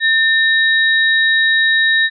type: tone pair together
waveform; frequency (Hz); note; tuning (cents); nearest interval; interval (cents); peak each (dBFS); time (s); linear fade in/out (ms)
sine; 1800 / 3814; A6 / A#7; +39 / +39; octave + minor second; 1300; -11 / -17; 0-2.1; 50
effects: none